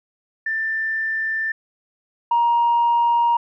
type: tone pair in turn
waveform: sine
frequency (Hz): 1779 / 942.4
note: A6 / A#5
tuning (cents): +19 / +19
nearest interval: major seventh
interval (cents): 1100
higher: first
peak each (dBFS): -20 / -13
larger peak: second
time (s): 0.46-1.52 / 2.31-3.37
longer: neither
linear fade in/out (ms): 5
effects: tanh soft clip ceiling -11 dBFS